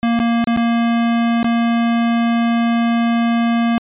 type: tone with dropouts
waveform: square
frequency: 233.1 Hz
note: A#3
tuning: in tune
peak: -14 dBFS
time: 0.03-3.78 s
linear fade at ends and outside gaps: 0 ms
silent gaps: 0.191-0.2 / 0.442-0.473 / 0.564-0.573 / 1.43-1.444 s
effects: resampled to 8000 Hz